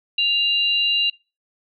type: tone pair together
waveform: sine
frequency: 2800 / 3949 Hz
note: F7 / B7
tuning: +4 / -1 cents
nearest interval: tritone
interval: 595 cents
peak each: -17 / -23 dBFS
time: 0.18-1.1 s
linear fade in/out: 5 ms
effects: noise-tail reverb RT60 0.3 s tail -24 dB re dry